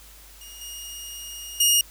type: tone with level steps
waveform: 15% pulse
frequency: 2855 Hz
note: F7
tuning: 37 cents sharp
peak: -34 / -28 / -9 dBFS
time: 0.41-1.81 s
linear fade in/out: 2 ms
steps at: 0.61 / 1.6 s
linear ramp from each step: 5 ms
effects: added 50 Hz sine -49 dBFS peak until 1.9 s + white hiss -49 dBFS RMS until 1.9 s